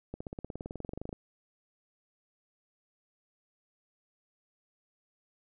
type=accelerating click train; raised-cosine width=2 ms; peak=-25 dBFS; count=21; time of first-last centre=0.14-1.128 s; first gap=65 ms; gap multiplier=0.97; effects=none